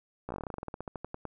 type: slowing click train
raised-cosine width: 1 ms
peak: -23 dBFS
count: 21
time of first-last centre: 0.29-1.253 s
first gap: 15 ms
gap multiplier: 1.11
effects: none